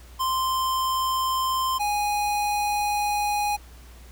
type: tone pair in turn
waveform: square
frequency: 1043 / 827.8 Hz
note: C6 / G#5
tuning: -6 / -6 cents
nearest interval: major third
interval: 400 cents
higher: first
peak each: -23 dBFS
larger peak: neither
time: 0.19-1.79 / 1.79-3.57 s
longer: second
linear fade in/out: 20 ms
effects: added 60 Hz sine -44 dBFS peak until 4.11 s + pink hiss -52 dBFS RMS until 4.11 s